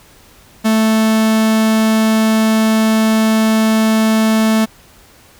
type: tone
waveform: 45% pulse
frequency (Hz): 220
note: A3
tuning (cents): 0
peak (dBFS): -10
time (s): 0.64-4.66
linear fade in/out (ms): 20
effects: pink hiss -45 dBFS RMS until 5.39 s